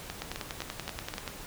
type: two click trains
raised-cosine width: 0.2 ms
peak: -17 / -18 dBFS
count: 12 / 5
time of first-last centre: 0.22-1.278 / 0.1-1.139 s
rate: 10.4 / 3.85 Hz
effects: pink hiss -44 dBFS RMS until 1.46 s